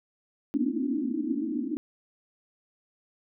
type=band-pass noise; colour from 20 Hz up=white; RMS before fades=-29 dBFS; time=0.54-1.77 s; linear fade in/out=0 ms; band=230 to 320 Hz; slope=96 dB/octave; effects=none